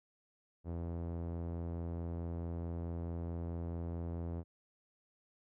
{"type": "tone with low-pass filter", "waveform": "sawtooth", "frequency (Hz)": 84.6, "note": "E2", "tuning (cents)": 45, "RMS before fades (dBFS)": -40, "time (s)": [0.64, 4.44], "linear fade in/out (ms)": 50, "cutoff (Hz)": 630, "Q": 0.81, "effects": []}